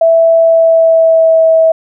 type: tone with pitch glide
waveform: sine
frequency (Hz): 659.3 to 648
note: E5 to E5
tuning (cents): 0 to -30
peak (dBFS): -4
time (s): 0.01-1.72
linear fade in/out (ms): 5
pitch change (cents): -30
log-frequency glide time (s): 0.38-1.45
effects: none